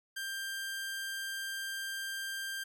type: tone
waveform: sawtooth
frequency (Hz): 1585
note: G6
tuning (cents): +19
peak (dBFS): -33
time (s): 0.16-2.64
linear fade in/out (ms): 10
effects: none